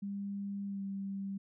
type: tone with pitch glide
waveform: sine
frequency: 199.9 to 196.24 Hz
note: G3 to G3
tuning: +34 to +2 cents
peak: -36 dBFS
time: 0.02-1.38 s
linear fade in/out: 10 ms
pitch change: -32 cents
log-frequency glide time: 0.66-0.82 s
effects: none